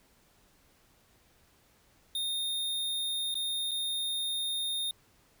square tone with dropouts, 3670 Hz, A#7, 28 cents flat, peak -31 dBFS, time 2.15-4.91 s, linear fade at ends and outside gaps 2 ms, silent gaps 3.343-3.353 / 3.711-3.715 s, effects pink hiss -65 dBFS RMS until 5.4 s

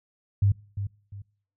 sine tone with echo, 100 Hz, G2, 35 cents sharp, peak -17 dBFS, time 0.42-0.52 s, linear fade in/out 5 ms, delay 350 ms, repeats 2, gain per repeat -10 dB, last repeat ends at 1.22 s, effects noise-tail reverb RT60 0.5 s tail -23 dB re dry

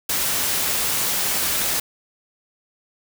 white noise, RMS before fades -22 dBFS, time 0.09-1.8 s, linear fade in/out 5 ms, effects none

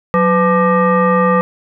sine tone with frequency modulation, 503 Hz, B4, 32 cents sharp, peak -9 dBFS, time 0.14-1.41 s, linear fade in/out 0 ms, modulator 687 Hz, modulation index 1.4, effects none

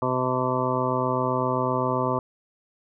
harmonic tone, 127.7 Hz, C3, 42 cents flat, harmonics 1 / 2 / 3 / 4 / 5 / 7 / 8 / 9, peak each -30 / -30 / -30 / -30 / -30 / -30 / -30 / -30 dBFS, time 0.02-2.19 s, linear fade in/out 2 ms, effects none

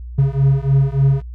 triangle beating tone pair, 135.3 / 138.7 Hz, C#3 / C#3, -42 / +1 cents, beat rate 3.4 Hz, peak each -13 dBFS, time 0.18-1.22 s, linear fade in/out 10 ms, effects added 60 Hz sine -28 dBFS peak until 1.34 s

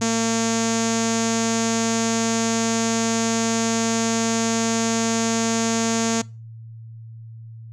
sawtooth tone with low-pass filter, 227.5 Hz, A#3, 42 cents flat, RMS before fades -21 dBFS, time 0.01-6.22 s, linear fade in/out 10 ms, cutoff 6700 Hz, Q 5.9, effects noise-tail reverb RT60 0.3 s tail -23 dB re dry + added 113 Hz sine -36 dBFS peak until 7.72 s

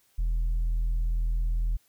triangle tone with tanh clipping, 41.08 Hz, E1, 5 cents flat, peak -24 dBFS, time 0.18-1.77 s, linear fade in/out 10 ms, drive 7 dB, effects white hiss -66 dBFS RMS until 1.88 s

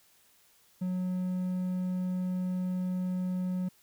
triangle tone, 182.9 Hz, F#3, 20 cents flat, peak -27 dBFS, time 0.81-3.69 s, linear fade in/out 10 ms, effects white hiss -64 dBFS RMS until 3.82 s

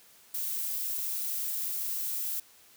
violet noise, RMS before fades -33 dBFS, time 0.34-2.4 s, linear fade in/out 5 ms, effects white hiss -58 dBFS RMS until 2.76 s + high-pass 60 Hz 12 dB/octave

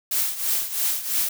blue noise with tremolo, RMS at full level -21 dBFS, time 0.11-1.29 s, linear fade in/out 5 ms, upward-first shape triangle, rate 3 Hz, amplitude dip 80%, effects none

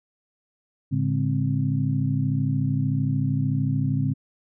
sine tone cluster, 110.5 / 143.8 / 205.5 / 262.3 Hz, A2 / D3 / G#3 / C4, +8 / -36 / -18 / +4 cents, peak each -26 / -23 / -32 / -28 dBFS, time 0.91-4.14 s, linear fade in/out 20 ms, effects none

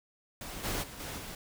pink noise with level steps, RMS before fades -42 / -34 / -46 / -40 / -43 dBFS, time 0.41-1.35 s, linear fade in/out 2 ms, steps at 0.63 / 0.82 / 0.99 / 1.17 s, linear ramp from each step 20 ms, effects none

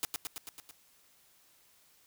white noise with echo, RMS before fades -32 dBFS, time 0.03-0.05 s, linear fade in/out 0 ms, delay 110 ms, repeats 6, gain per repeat -3 dB, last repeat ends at 0.71 s, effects white hiss -65 dBFS RMS until 2.06 s

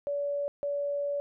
sine tone pair in turn, 572 / 572 Hz, D5 / D5, -46 / -46 cents, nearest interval unison, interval 0 cents, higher neither, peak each -28 dBFS, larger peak neither, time 0.07-0.48 / 0.63-1.2 s, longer second, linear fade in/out 0 ms, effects none

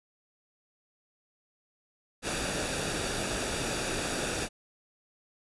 pink noise with comb filter, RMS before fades -32 dBFS, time 2.22-4.49 s, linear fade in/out 50 ms, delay 0.96 ms, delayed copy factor -0.5, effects resampled to 24000 Hz

